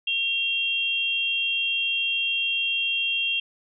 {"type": "tone pair together", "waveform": "sine", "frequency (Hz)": [2747, 3220], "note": ["F7", "G7"], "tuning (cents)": [-29, 46], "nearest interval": "minor third", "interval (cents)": 275, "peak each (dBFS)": -25, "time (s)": [0.07, 3.4], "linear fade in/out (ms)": 5, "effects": []}